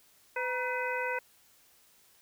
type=harmonic tone with a mistuned harmonic; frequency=504 Hz; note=B4; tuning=35 cents sharp; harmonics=1 / 2 / 3 / 4 / 5; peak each=-35 / -36 / -36 / -38 / -39 dBFS; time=0.36-1.19 s; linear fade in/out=5 ms; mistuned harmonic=2; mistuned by=-91 cents; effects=white hiss -63 dBFS RMS until 2.21 s